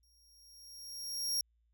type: tone with exponential growth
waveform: sawtooth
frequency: 5588 Hz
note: F8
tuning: in tune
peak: -27 dBFS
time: 0.03-1.41 s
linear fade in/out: 2 ms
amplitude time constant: 300 ms
effects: added 57 Hz sine -70 dBFS peak until 1.73 s